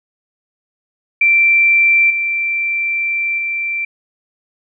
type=tone with level steps; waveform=sine; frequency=2349 Hz; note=D7; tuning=in tune; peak=-8 / -15 / -17 dBFS; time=1.21-3.85 s; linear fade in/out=5 ms; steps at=2.1 / 3.38 s; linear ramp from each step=5 ms; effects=none